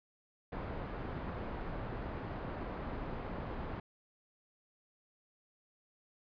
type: low-pass noise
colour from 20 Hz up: pink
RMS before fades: -41 dBFS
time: 0.52-3.8 s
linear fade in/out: 5 ms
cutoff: 1300 Hz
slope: 12 dB/octave
effects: resampled to 11025 Hz